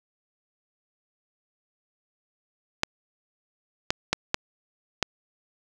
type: clicks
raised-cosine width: 0.2 ms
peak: -4 dBFS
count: 5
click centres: 2.834 / 3.905 / 4.13 / 4.344 / 5.027 s
effects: none